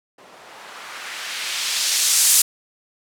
violet noise with low-pass filter sweep, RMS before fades -22 dBFS, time 0.18-2.42 s, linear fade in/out 5 ms, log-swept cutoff 530 to 9700 Hz, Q 0.89, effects none

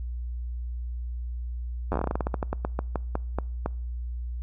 slowing click train, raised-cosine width 1 ms, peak -13 dBFS, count 22, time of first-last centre 1.92-3.66 s, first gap 10 ms, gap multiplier 1.18, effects noise-tail reverb RT60 0.6 s tail -26 dB re dry + added 60 Hz sine -30 dBFS peak until 4.42 s

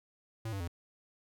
square tone with pitch steps, 112.1 / 98.15 / 85.94 Hz, A2 / G2 / F2, +33 / +3 / -27 cents, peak -36 dBFS, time 0.45-0.678 s, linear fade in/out 5 ms, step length 76 ms, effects none

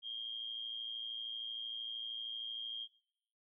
sine tone with amplitude modulation, 3220 Hz, G7, 46 cents sharp, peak -37 dBFS, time 0.02-2.88 s, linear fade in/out 50 ms, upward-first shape sine, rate 113 Hz, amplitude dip 60%, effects noise-tail reverb RT60 0.8 s tail -22 dB re dry

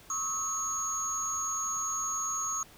sine tone cluster, 1103 / 1281 / 6630 Hz, C#6 / E6 / G#8, -9 / -50 / -4 cents, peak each -37 / -36 / -30 dBFS, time 0.1-2.63 s, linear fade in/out 2 ms, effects tanh soft clip ceiling -25 dBFS + pink hiss -55 dBFS RMS until 2.77 s

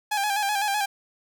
sawtooth tone with vibrato, 818 Hz, G#5, 26 cents flat, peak -19 dBFS, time 0.11-0.86 s, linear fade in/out 10 ms, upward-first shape square, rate 7.9 Hz, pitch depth 51 cents each way, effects none

